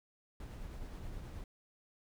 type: noise with tremolo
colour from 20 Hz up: brown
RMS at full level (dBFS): -44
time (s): 0.4-1.44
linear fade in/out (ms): 2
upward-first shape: sine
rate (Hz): 9.5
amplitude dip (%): 25
effects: none